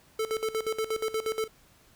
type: tone with tremolo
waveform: square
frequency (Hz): 440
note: A4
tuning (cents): 0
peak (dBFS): -27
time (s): 0.19-1.48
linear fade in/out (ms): 5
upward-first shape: square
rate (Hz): 8.4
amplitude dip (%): 80
effects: pink hiss -60 dBFS RMS until 1.95 s